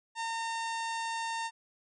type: harmonic tone with a mistuned harmonic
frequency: 912 Hz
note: A#5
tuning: 38 cents flat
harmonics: 1 / 2 / 3 / 4 / 5 / 6 / 7 / 8 / 9 / 10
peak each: -34 / -40 / -44 / -46 / -48 / -50 / -51 / -52 / -53 / -54 dBFS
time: 0.15-1.51 s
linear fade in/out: 50 ms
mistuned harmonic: 9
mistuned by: -21 cents
effects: none